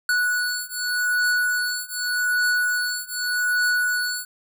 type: beating tone pair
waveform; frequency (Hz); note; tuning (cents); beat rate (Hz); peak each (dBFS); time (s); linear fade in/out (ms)
square; 1472 / 1472.84; F#6 / F#6; -9 / -8; 0.84; -25 / -24; 0.09-4.25; 2
effects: none